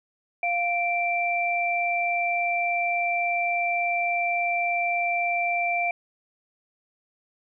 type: tone pair together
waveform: sine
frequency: 698.5 / 2349 Hz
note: F5 / D7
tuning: 0 / 0 cents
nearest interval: octave + major sixth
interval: 2100 cents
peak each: -25 dBFS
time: 0.43-5.91 s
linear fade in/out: 2 ms
effects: none